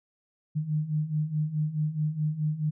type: beating tone pair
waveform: sine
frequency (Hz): 150 / 154.7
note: D3 / D#3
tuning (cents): +37 / -10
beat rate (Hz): 4.7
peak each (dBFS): -31 / -27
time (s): 0.55-2.71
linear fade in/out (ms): 20
effects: none

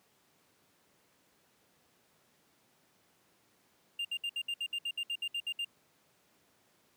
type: tone bursts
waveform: triangle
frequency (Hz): 2800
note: F7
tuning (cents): +4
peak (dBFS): -31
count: 14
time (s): 3.99-5.648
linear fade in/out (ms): 5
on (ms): 59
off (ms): 64
effects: pink hiss -69 dBFS RMS until 6.96 s + high-pass 150 Hz 12 dB/octave

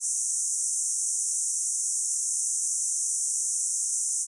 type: band-pass noise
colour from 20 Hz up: white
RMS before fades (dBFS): -28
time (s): 0-4.27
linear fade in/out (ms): 50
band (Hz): 5900 to 9700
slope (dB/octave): 96
effects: resampled to 24000 Hz

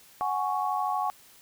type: chord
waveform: sine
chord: F# suspended second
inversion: none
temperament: just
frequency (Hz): 740 / 832.5 / 1110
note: F#5 / G#5 / C#6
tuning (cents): 0 / +4 / +2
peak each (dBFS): -30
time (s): 0.21-1.1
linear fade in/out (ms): 0
effects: white hiss -55 dBFS RMS until 1.41 s

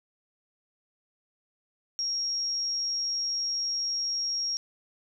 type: tone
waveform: sine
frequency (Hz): 5588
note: F8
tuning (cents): 0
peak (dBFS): -27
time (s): 1.99-4.57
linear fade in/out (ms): 0
effects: none

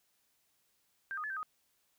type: tone with pitch steps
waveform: sine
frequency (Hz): 1580 / 1236 / 1722 / 1562 / 1251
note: G6 / D#6 / A6 / G6 / D#6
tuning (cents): +13 / -12 / -38 / -7 / +9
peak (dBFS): -36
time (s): 1.11-1.43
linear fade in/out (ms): 0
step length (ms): 64
effects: white hiss -75 dBFS RMS until 1.98 s

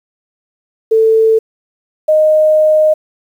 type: tone pair in turn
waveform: sine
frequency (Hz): 444.3 / 618.8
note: A4 / D#5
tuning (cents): +17 / -10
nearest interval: tritone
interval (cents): 573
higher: second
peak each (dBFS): -6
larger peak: neither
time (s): 0.91-1.39 / 2.08-2.94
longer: second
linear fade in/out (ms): 10
effects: 7-bit

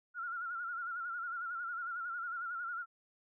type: tone with vibrato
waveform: sine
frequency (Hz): 1396.9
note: F6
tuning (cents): 0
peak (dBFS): -37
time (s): 0.14-2.86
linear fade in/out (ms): 50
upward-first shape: sine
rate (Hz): 11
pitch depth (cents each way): 77
effects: none

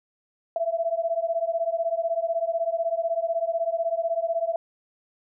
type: beating tone pair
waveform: sine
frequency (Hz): 659 / 675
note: E5 / E5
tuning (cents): -1 / +41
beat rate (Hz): 16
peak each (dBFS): -26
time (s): 0.56-4.56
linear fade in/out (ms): 2
effects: none

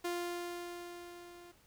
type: tone with level ramp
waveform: sawtooth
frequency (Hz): 349.2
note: F4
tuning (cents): 0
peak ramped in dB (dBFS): -30 to -49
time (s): 0.04-1.52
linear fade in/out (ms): 10
effects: pink hiss -66 dBFS RMS until 1.66 s

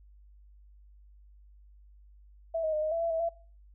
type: tone with pitch steps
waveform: sine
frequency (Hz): 658 / 630 / 612 / 622 / 666 / 671 / 651 / 673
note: E5 / D#5 / D#5 / D#5 / E5 / E5 / E5 / E5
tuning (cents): -3 / +21 / -29 / -1 / +18 / +31 / -22 / +36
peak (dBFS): -27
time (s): 2.54-3.292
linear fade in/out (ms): 10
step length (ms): 94
effects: noise-tail reverb RT60 0.4 s tail -20 dB re dry + added 50 Hz sine -53 dBFS peak until 3.74 s

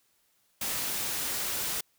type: noise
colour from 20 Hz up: white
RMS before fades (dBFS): -32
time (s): 0.61-1.81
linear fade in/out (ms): 5
effects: white hiss -70 dBFS RMS until 1.98 s

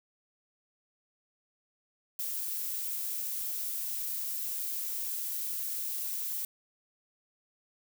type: noise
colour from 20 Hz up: violet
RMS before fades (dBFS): -35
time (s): 2.19-6.45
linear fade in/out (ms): 2
effects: none

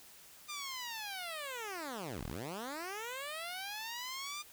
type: linear two-way sweep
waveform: 10% pulse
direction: down then up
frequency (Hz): 1213 to 31 to 1213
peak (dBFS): -32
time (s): 0.48-4.43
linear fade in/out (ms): 20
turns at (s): 2.25
effects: white hiss -57 dBFS RMS until 4.52 s

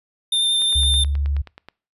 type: tone with vibrato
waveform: square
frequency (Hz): 3601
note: A7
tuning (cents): +39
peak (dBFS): -17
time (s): 0.32-1.04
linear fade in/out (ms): 5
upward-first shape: sine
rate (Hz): 11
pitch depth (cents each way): 12
type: click train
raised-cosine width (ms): 0.3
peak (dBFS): -22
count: 11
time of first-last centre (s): 0.62-1.686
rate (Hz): 9.38
type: tone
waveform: sine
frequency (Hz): 71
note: C#2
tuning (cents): +42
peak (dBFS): -18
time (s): 0.75-1.42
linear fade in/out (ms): 10
effects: noise-tail reverb RT60 0.4 s tail -25 dB re dry + resampled to 32000 Hz

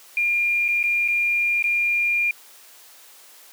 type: tone with dropouts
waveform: sine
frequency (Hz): 2400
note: D7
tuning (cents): +37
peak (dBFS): -18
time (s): 0.17-2.31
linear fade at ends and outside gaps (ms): 2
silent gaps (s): 0.682-0.686 / 0.83-0.838 / 1.079-1.084 / 1.625-1.64
effects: white hiss -48 dBFS RMS until 3.52 s + high-pass 400 Hz 12 dB/octave

